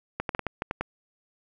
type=clicks; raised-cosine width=0.5 ms; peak=-13 dBFS; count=8; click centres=0.2 / 0.292 / 0.349 / 0.393 / 0.467 / 0.621 / 0.711 / 0.81 s; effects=none